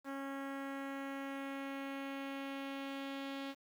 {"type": "tone with low-pass filter sweep", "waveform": "sawtooth", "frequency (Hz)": 274.2, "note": "C#4", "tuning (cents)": -19, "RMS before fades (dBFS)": -43, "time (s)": [0.04, 3.55], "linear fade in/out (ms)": 50, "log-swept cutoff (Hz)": [1600, 3600], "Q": 1.8, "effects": ["10-bit"]}